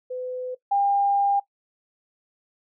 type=tone pair in turn; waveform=sine; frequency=505 / 801.6 Hz; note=B4 / G5; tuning=+39 / +38 cents; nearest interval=minor sixth; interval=799 cents; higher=second; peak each=-28 / -18 dBFS; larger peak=second; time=0.1-0.55 / 0.71-1.4 s; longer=second; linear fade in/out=10 ms; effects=noise-tail reverb RT60 0.1 s tail -18 dB re dry